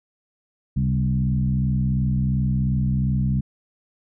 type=tone with frequency modulation; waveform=sine; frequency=134.9 Hz; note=C#3; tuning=47 cents flat; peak=-18 dBFS; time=0.76-3.41 s; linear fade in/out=10 ms; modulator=62.8 Hz; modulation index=1.1; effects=none